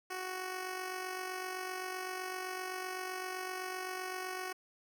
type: tone with amplitude modulation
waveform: 10% pulse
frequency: 370.8 Hz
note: F#4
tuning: 4 cents sharp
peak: -28 dBFS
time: 0.1-4.53 s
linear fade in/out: 10 ms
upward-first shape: sine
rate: 47.8 Hz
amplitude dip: 45%
effects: none